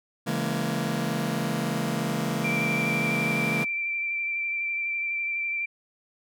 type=chord; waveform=sawtooth; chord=A# half-diminished seventh; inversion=first; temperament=just; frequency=139.85 / 167.82 / 209.8 / 233.1 Hz; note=C#3 / E3 / G#3 / A#3; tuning=+16 / +31 / +18 / 0 cents; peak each=-28 / -27 / -27 / -27 dBFS; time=0.26-3.65 s; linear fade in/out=20 ms
type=tone with vibrato; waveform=sine; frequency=2349 Hz; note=D7; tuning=in tune; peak=-26 dBFS; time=2.44-5.66 s; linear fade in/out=10 ms; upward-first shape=sine; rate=12 Hz; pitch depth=17 cents each way
effects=none